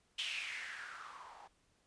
violet noise with low-pass filter sweep, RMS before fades -45 dBFS, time 0.18-1.48 s, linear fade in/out 10 ms, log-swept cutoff 3100 to 790 Hz, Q 5, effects pink hiss -74 dBFS RMS until 1.86 s + resampled to 22050 Hz

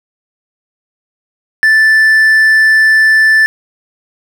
triangle tone, 1760 Hz, A6, in tune, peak -3 dBFS, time 1.63-3.46 s, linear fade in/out 0 ms, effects none

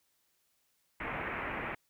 white low-pass noise, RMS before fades -38 dBFS, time 1-1.75 s, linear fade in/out 5 ms, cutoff 2400 Hz, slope 48 dB/octave, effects white hiss -75 dBFS RMS until 1.89 s

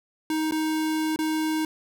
square tone with dropouts, 313.5 Hz, D#4, 13 cents sharp, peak -24 dBFS, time 0.3-1.65 s, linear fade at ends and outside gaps 2 ms, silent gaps 0.511-0.521 / 1.161-1.189 s, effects none

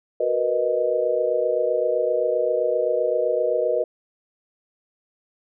sine chord, B major seventh, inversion second, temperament equal, 370 / 466.2 / 493.9 / 622.3 Hz, F#4 / A#4 / B4 / D#5, 0 / 0 / 0 / 0 cents, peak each -29 / -25 / -23 / -23 dBFS, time 0.2-3.84 s, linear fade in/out 5 ms, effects none

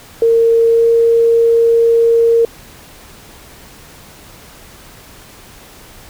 sine tone with pitch glide, 459.2 to 462.1 Hz, A#4 to A#4, -26 to -15 cents, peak -7 dBFS, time 0.22-2.45 s, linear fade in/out 2 ms, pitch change +11 cents, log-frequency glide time 0.69-0.87 s, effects pink hiss -39 dBFS RMS until 6.09 s

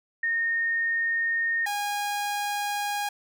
sine / sawtooth tone pair in turn, 1840 / 819.6 Hz, A#6 / G#5, -23 / -23 cents, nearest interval octave + major second, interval 1400 cents, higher first, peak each -23 dBFS, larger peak neither, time 0.23-1.66 / 1.66-3.09 s, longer neither, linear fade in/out 5 ms, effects none

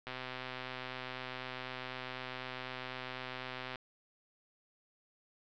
click train, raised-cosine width 0.3 ms, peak -25 dBFS, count 473, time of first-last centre 0.07-3.757 s, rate 128 Hz, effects low-pass 5000 Hz 12 dB/octave

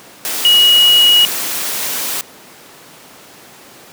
sine tone in noise, 2900 Hz, F#7, 35 cents flat, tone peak -6 dBFS, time 0.45-1.25 s, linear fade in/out 0 ms, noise white, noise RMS -20 dBFS, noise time 0.25-2.21 s, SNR +11 dB, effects pink hiss -39 dBFS RMS until 3.92 s + high-pass 200 Hz 12 dB/octave

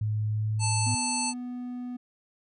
sine tone with pitch glide, 107 to 108.06 Hz, A2 to A2, -48 to -31 cents, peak -25 dBFS, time 0.01-0.95 s, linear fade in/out 5 ms, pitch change +17 cents, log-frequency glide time 0.32-0.52 s
harmonic tone, 880 Hz, A5, in tune, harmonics 1 / 3 / 5 / 7 / 9 / 10, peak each -32 / -36 / -34 / -36 / -33 / -34 dBFS, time 0.59-1.34 s, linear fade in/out 50 ms
triangle tone, 246.9 Hz, B3, in tune, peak -31 dBFS, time 0.86-1.97 s, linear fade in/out 10 ms
effects none

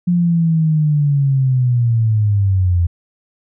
sine linear sweep, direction down, 177.7 to 84.5 Hz, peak -11 dBFS, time 0.07-2.87 s, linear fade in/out 10 ms, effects none

